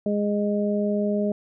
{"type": "harmonic tone", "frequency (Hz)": 206.3, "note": "G#3", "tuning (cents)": -11, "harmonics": [1, 2, 3], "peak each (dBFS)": [-23, -27, -27], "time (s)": [0.06, 1.32], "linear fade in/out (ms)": 2, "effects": []}